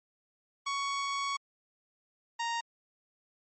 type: tone pair in turn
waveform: sawtooth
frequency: 1116 / 931.2 Hz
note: C#6 / A#5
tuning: +11 / -2 cents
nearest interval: minor third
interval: 313 cents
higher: first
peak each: -27 dBFS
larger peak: neither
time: 0.66-1.37 / 2.39-2.61 s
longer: first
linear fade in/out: 10 ms
effects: MP3 32 kbps